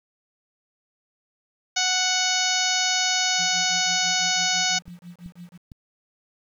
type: harmonic tone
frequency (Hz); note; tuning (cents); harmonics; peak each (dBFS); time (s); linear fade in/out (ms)
740; F#5; 0; 1 / 2 / 3 / 4 / 5 / 6 / 7 / 8 / 9; -29 / -29 / -29 / -29 / -29 / -29 / -29 / -29 / -29; 1.76-4.79; 10
type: tone with tremolo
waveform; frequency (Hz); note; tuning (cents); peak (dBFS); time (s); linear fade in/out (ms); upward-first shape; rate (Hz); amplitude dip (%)
sine; 175; F3; +4; -36; 3.38-5.58; 20; sine; 6; 95
type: clicks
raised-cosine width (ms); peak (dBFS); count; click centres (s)
5; -30; 3; 4.88 / 5.261 / 5.718
effects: 9-bit